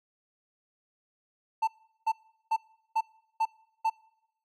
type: tone bursts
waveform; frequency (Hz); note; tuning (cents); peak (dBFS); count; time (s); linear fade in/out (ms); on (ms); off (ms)
triangle; 890; A5; +20; -21; 6; 1.62-3.9; 10; 55; 390
effects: noise-tail reverb RT60 0.9 s tail -25 dB re dry